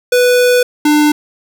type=tone pair in turn; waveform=square; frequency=493.9 / 298.9 Hz; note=B4 / D4; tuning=0 / +31 cents; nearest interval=major sixth; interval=869 cents; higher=first; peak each=-8 dBFS; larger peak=neither; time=0.12-0.63 / 0.85-1.12 s; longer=first; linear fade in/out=5 ms; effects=none